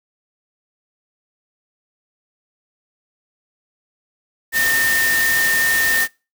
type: tone in noise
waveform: sine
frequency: 1818 Hz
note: A#6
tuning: 44 cents flat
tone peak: -15 dBFS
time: 4.52-6.08 s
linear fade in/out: 50 ms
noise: white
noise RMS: -22 dBFS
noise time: 4.52-6.08 s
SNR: +4 dB
effects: noise-tail reverb RT60 0.3 s tail -25 dB re dry